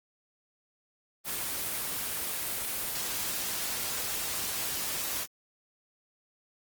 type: noise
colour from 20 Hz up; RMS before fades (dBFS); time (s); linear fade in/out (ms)
white; -33; 1.24-5.27; 50
effects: Opus 24 kbps